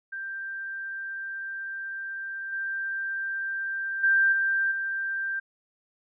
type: tone with level steps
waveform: sine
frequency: 1577 Hz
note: G6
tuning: 10 cents sharp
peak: -32 / -28 / -18 / -22 / -27 dBFS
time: 0.12-5.4 s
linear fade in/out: 10 ms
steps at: 2.52 / 4.03 / 4.32 / 4.71 s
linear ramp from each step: 10 ms
effects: none